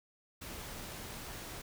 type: noise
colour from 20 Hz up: pink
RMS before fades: -45 dBFS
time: 0.41-1.62 s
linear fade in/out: 10 ms
effects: none